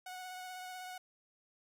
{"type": "tone with vibrato", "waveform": "sawtooth", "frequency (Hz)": 736, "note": "F#5", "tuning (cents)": -9, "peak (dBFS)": -40, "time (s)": [0.06, 0.98], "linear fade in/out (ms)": 5, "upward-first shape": "sine", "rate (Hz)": 16, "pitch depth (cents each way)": 16, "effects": []}